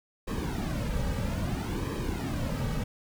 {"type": "noise with flanger", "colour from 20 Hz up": "brown", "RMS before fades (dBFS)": -31, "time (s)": [0.27, 2.84], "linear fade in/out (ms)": 10, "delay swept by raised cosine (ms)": [1.4, 2.9], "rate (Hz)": 0.61, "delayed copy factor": -0.7, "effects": []}